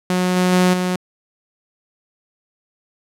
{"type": "tone with level steps", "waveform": "sawtooth", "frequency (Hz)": 181.9, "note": "F#3", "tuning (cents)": -29, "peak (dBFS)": [-12, -10, -8, -14], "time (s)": [0.1, 0.96], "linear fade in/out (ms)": 2, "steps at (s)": [0.36, 0.52, 0.73], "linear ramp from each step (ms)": 10, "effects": ["low-pass 12000 Hz 12 dB/octave"]}